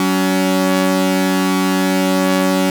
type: tone pair together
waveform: sawtooth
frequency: 188.08 / 281.8 Hz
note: F#3 / C#4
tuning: +29 / +29 cents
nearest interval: perfect fifth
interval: 700 cents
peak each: -12 dBFS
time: 0-2.7 s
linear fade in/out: 2 ms
effects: none